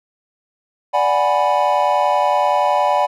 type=chord; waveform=triangle; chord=G# half-diminished seventh; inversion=second; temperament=equal; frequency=587.3 / 740 / 830.6 / 987.8 Hz; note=D5 / F#5 / G#5 / B5; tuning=0 / 0 / 0 / 0 cents; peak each=-17 dBFS; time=0.93-3.07 s; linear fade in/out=20 ms; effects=none